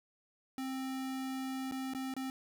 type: tone with dropouts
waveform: square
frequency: 263.5 Hz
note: C4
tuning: 12 cents sharp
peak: -37 dBFS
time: 0.58-2.3 s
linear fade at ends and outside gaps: 1 ms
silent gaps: 1.713-1.721 / 1.936-1.948 / 2.139-2.165 s
effects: 11-bit